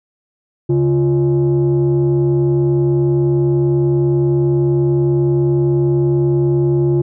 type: tone pair together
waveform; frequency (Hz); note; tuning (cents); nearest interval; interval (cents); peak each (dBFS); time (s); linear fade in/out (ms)
sine; 138.59 / 349; C#3 / F4; 0 / -1; octave + major third; 1599; -12; 0.69-7.02; 10
effects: tanh soft clip ceiling -8 dBFS